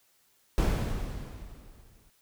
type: noise with exponential decay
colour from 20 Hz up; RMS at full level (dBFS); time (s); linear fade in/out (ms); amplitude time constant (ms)
brown; -22; 0.58-2.1; 0; 330
effects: white hiss -67 dBFS RMS until 2.21 s